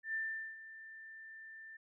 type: tone with ADSR envelope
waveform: sine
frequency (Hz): 1782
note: A6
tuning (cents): +22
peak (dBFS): -34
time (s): 0.03-1.77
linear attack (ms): 110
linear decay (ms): 420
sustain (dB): -15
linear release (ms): 7
effects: none